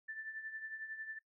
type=tone with tremolo; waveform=sine; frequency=1765 Hz; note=A6; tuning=5 cents sharp; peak=-40 dBFS; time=0.08-1.19 s; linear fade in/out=10 ms; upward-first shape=triangle; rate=11 Hz; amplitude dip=70%; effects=noise-tail reverb RT60 0.1 s tail -19 dB re dry